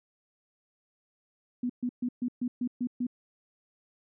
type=tone bursts; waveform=sine; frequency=246 Hz; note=B3; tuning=7 cents flat; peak=-27 dBFS; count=8; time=1.63-3.068 s; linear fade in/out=5 ms; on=66 ms; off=130 ms; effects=none